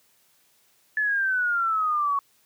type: exponential sweep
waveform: sine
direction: down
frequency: 1736 to 1108.7 Hz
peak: -21 dBFS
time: 0.97-2.19 s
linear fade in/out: 2 ms
effects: white hiss -63 dBFS RMS until 2.45 s + high-pass 80 Hz 12 dB/octave